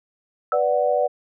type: chord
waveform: sine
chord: B minor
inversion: none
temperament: equal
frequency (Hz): 493.9 / 587.3 / 740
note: B4 / D5 / F#5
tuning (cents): 0 / 0 / 0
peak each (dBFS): -22 / -20 / -23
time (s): 0.52-1.08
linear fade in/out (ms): 20
type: tone with exponential decay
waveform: sine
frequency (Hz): 1312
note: E6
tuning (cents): -9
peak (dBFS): -17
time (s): 0.52-0.62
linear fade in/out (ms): 1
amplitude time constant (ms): 21
effects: none